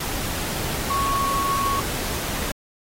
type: tone in noise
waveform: sine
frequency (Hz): 1108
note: C#6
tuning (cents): -1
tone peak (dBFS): -21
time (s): 0.9-1.8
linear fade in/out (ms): 5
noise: pink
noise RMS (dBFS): -28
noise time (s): 0-2.52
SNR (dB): +4
effects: AAC 48 kbps